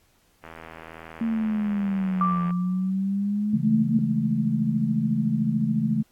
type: click train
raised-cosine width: 0.5 ms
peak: -25 dBFS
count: 169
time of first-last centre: 0.44-2.506 s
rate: 81.3 Hz
type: exponential two-way sweep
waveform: sine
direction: down then up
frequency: 229.7 to 174.61 to 229.7 Hz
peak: -22 dBFS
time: 1.21-3.99 s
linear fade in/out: 2 ms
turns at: 2.44 s
type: tone with exponential decay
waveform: sine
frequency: 1174.7 Hz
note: D6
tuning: in tune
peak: -18 dBFS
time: 2.21-2.9 s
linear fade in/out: 1 ms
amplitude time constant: 150 ms
type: chord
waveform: sine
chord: A major seventh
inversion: first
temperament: just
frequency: 137.5 / 165 / 206.2 / 220 Hz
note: C#3 / E3 / G#3 / A3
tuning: -14 / +2 / -12 / 0 cents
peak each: -28 / -28 / -29 / -23 dBFS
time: 3.53-6.03 s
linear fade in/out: 10 ms
effects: pink hiss -63 dBFS RMS until 6.11 s + AAC 64 kbps